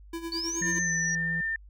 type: tone with tremolo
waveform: square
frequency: 333.4 Hz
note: E4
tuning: 20 cents sharp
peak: -32 dBFS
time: 0.13-0.79 s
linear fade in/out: 5 ms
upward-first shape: sine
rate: 9.4 Hz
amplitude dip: 70%
type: exponential two-way sweep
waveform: sine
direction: up then down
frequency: 4435 to 6570 to 5740 Hz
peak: -30 dBFS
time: 0.32-1.15 s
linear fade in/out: 2 ms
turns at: 0.58 s
type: tone with pitch glide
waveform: triangle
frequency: 174.61 to 165.67 Hz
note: F3 to E3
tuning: 0 to +9 cents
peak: -31 dBFS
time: 0.61-1.41 s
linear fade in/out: 5 ms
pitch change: -91 cents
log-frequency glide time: 0.83-0.9 s
type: tone with vibrato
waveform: sine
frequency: 1800 Hz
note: A6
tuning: 39 cents sharp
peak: -27 dBFS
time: 0.62-1.56 s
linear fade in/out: 2 ms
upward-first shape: triangle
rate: 16 Hz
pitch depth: 9 cents each way
effects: added 50 Hz sine -47 dBFS peak until 1.69 s